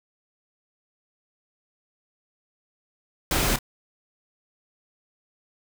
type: noise with echo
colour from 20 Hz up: pink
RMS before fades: -23 dBFS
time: 3.31-3.56 s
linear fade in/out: 2 ms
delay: 29 ms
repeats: 1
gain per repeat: -13 dB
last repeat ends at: 3.589 s
effects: none